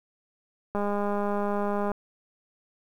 click train, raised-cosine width 1 ms, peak -16 dBFS, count 239, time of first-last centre 0.75-1.917 s, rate 204 Hz, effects 9-bit

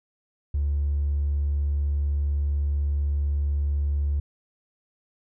sine tone with hard clipping, 72.1 Hz, D2, 31 cents flat, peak -22 dBFS, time 0.54-4.2 s, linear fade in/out 5 ms, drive 1 dB, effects none

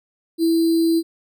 sine tone with sample-and-hold, 329.6 Hz, E4, in tune, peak -14 dBFS, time 0.38-1.03 s, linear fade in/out 50 ms, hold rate 4410 Hz, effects none

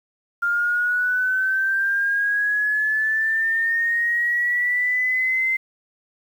sine linear sweep, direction up, 1396.9 to 2078 Hz, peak -18 dBFS, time 0.42-5.57 s, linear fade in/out 10 ms, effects 8-bit

